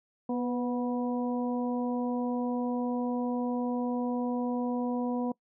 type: harmonic tone with a mistuned harmonic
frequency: 244.1 Hz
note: B3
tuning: 20 cents flat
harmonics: 1 / 2 / 3 / 4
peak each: -29 / -35 / -39 / -41 dBFS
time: 0.29-5.32 s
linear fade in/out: 5 ms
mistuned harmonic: 2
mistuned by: +28 cents
effects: noise-tail reverb RT60 0.1 s tail -23 dB re dry